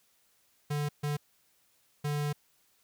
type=tone bursts at uneven times; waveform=square; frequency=146.83 Hz; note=D3; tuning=in tune; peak=-30 dBFS; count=3; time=0.7-0.89 / 1.03-1.17 / 2.04-2.33 s; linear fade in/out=10 ms; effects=white hiss -69 dBFS RMS until 2.83 s